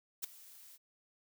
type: noise with ADSR envelope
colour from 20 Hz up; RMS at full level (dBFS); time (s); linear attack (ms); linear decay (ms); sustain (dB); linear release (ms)
blue; -35; 0.22-0.78; 23; 5; -21; 33
effects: none